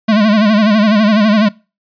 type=tone with vibrato; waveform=square; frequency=212.9 Hz; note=G#3; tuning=43 cents sharp; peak=-8 dBFS; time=0.08-1.49 s; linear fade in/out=10 ms; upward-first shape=sine; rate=12 Hz; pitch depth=89 cents each way; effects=noise-tail reverb RT60 0.3 s tail -23 dB re dry + resampled to 11025 Hz